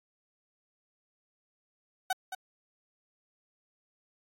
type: tone with echo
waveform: 30% pulse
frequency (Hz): 751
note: F#5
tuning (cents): +26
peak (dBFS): -24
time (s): 2.1-2.13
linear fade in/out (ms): 5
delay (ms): 220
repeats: 1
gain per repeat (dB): -9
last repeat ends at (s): 2.35
effects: AAC 64 kbps